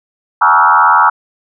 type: tone with frequency modulation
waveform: sine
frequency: 1129 Hz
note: C#6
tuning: 31 cents sharp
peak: -5 dBFS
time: 0.41-1.1 s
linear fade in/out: 10 ms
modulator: 83.5 Hz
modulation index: 3.6
effects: none